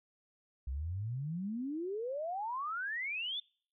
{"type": "exponential sweep", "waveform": "sine", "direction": "up", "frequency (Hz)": [61.74, 3600], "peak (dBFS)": -35, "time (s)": [0.67, 3.4], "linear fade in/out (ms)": 5, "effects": ["noise-tail reverb RT60 0.5 s tail -26 dB re dry"]}